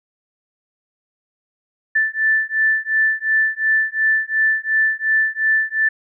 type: beating tone pair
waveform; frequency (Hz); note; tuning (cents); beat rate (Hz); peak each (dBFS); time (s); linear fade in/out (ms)
sine; 1760 / 1762.8; A6 / A6; 0 / +3; 2.8; -18; 1.95-5.89; 10
effects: none